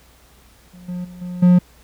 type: tone with level steps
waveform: triangle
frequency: 178.8 Hz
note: F3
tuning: 41 cents sharp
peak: -37 / -22 / -33 / -24 / -6 dBFS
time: 0.73-1.59 s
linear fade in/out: 10 ms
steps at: 0.88 / 1.04 / 1.21 / 1.42 s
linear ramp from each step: 10 ms
effects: added 60 Hz sine -52 dBFS peak until 1.83 s + pink hiss -52 dBFS RMS until 1.83 s